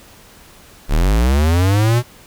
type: linear sweep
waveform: square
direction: up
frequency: 32.69 to 123.9 Hz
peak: -12 dBFS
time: 0.88-2.03 s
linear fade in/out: 50 ms
effects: pink hiss -44 dBFS RMS until 2.26 s